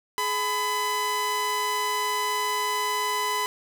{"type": "tone pair together", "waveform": "sawtooth", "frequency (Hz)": [421.1, 1003], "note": ["G#4", "B5"], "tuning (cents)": [24, 26], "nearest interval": "octave + minor third", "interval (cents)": 1502, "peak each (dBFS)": [-29, -21], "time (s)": [0.18, 3.46], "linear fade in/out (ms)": 0, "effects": []}